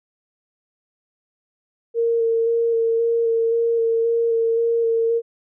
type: tone with vibrato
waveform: sine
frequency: 460 Hz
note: A#4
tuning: 23 cents flat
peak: -16 dBFS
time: 1.94-5.22 s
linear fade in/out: 50 ms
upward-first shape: square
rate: 1.9 Hz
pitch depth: 13 cents each way
effects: none